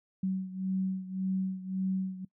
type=beating tone pair; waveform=sine; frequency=188.4 / 190.2 Hz; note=F#3 / F#3; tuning=+32 / +48 cents; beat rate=1.8 Hz; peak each=-31 / -35 dBFS; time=0.23-2.25 s; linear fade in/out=5 ms; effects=noise-tail reverb RT60 0.1 s tail -22 dB re dry